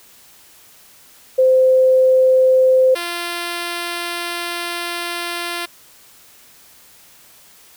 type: tone pair in turn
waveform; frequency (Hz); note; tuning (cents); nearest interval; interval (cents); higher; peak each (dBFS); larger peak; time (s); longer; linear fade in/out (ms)
sine / 5% pulse; 518 / 345.7; C5 / F4; -17 / -18; perfect fifth; 701; first; -9 / -11; first; 1.38-2.95 / 2.95-5.66; second; 10
effects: white hiss -47 dBFS RMS until 7.76 s